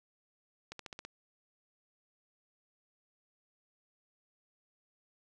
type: accelerating click train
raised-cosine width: 0.2 ms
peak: -26 dBFS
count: 6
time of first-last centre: 0.72-1.05 s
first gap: 73 ms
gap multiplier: 0.95
effects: none